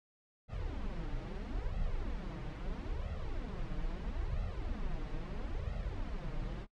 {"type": "noise with flanger", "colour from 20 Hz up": "brown", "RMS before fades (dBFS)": -38, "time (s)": [0.48, 6.67], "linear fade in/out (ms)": 50, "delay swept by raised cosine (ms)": [1.5, 6.6], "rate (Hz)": 0.76, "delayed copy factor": 0.85, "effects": ["noise-tail reverb RT60 0.1 s tail -21 dB re dry", "low-pass 4000 Hz 12 dB/octave"]}